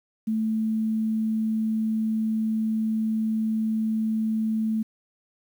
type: tone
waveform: sine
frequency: 220 Hz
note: A3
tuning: in tune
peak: -22 dBFS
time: 0.27-4.83 s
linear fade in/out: 10 ms
effects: 9-bit